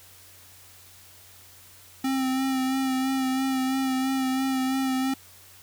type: tone with vibrato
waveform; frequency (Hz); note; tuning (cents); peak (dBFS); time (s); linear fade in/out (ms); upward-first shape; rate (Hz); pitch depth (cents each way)
square; 263.4; C4; +12; -24; 2.04-5.14; 5; sine; 3; 25
effects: added 92 Hz sine -58 dBFS peak until 5.62 s + white hiss -51 dBFS RMS until 5.62 s